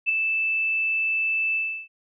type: tone with ADSR envelope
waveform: sine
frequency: 2637 Hz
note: E7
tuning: in tune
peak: -16 dBFS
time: 0.06-1.88 s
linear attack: 33 ms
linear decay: 6 ms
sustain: -5 dB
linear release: 330 ms
effects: none